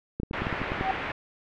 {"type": "clicks", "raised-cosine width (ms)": 3, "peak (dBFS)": -17, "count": 9, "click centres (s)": [0.2, 0.233, 0.311, 0.42, 0.469, 0.527, 0.617, 0.719, 0.811]}
{"type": "low-pass noise", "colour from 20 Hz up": "white", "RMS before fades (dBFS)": -33, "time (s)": [0.33, 1.12], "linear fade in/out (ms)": 5, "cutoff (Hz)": 2300, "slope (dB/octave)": 24}
{"type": "tone with exponential growth", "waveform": "sine", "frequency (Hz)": 765, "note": "G5", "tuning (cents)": -42, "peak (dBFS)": -20, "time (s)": [0.72, 0.91], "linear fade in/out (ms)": 1, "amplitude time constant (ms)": 41}
{"effects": []}